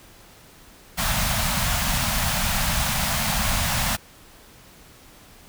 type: band-stop noise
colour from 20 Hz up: pink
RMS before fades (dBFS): -23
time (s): 0.97-3.97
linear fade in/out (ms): 20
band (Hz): 230 to 610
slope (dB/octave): 48
effects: pink hiss -49 dBFS RMS until 5.48 s